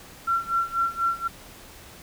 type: tone with tremolo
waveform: sine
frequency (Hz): 1361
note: F6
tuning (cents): -45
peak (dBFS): -19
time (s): 0.27-1.28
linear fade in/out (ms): 10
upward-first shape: sine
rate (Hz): 4.1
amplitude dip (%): 90
effects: pink hiss -46 dBFS RMS until 2.02 s

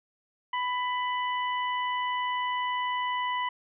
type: harmonic tone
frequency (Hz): 994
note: B5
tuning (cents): +11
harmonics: 1 / 2 / 3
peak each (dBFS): -28 / -34 / -38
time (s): 0.53-3.49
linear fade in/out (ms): 5
effects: none

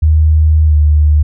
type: tone with pitch glide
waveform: sine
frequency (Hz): 77.78 to 75.22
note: D#2 to D2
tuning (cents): 0 to +42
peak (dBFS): -5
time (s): 0.02-1.23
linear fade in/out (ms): 10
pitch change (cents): -58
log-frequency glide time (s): 0.66-0.75
effects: none

